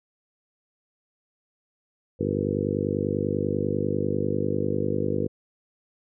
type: harmonic tone with a mistuned harmonic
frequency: 50.1 Hz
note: G1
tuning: 38 cents sharp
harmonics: 2 / 3 / 4 / 5 / 6 / 7 / 8 / 9 / 10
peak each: -32 / -32 / -32 / -32 / -32 / -32 / -32 / -32 / -32 dBFS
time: 2.19-5.28 s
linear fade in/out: 20 ms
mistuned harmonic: 10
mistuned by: -35 cents
effects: none